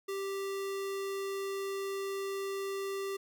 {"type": "tone", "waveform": "square", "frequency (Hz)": 392, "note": "G4", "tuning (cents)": 0, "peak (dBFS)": -35, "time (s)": [0.08, 3.17], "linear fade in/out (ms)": 10, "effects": []}